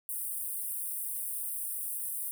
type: high-pass noise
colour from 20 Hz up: pink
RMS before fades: -36 dBFS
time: 0.09-2.31 s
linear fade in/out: 0 ms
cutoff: 8700 Hz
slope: 96 dB/octave
effects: none